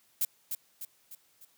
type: noise with echo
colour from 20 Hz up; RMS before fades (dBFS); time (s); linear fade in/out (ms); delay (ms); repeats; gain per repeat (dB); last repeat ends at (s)
violet; -28; 0.21-0.25; 2; 300; 4; -6; 1.45
effects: white hiss -67 dBFS RMS until 1.57 s + high-pass 80 Hz 12 dB/octave